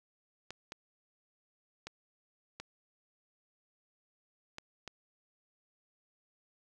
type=clicks; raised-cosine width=0.2 ms; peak=-25 dBFS; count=6; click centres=0.506 / 0.721 / 1.87 / 2.6 / 4.584 / 4.877 s; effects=none